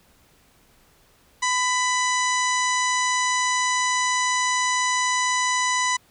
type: harmonic tone with a mistuned harmonic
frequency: 994 Hz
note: B5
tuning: 11 cents sharp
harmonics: 1 / 2 / 3 / 4 / 5 / 6 / 7 / 8 / 9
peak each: -23 / -25 / -34 / -31 / -38 / -29 / -31 / -38 / -39 dBFS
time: 1.42-5.97 s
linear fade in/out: 10 ms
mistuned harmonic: 1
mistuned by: +17 cents
effects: pink hiss -58 dBFS RMS until 6.1 s